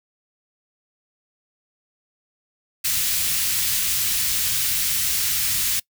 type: band-stop noise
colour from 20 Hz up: white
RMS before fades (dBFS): -22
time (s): 2.84-5.8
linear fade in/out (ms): 10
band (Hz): 140 to 2100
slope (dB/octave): 12
effects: noise-tail reverb RT60 0.1 s tail -24 dB re dry